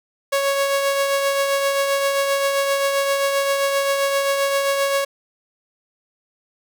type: tone with tremolo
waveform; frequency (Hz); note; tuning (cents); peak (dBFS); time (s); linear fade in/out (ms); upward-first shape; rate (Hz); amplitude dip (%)
sawtooth; 554.4; C#5; 0; -12; 0.32-5.05; 10; triangle; 7.6; 40
effects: none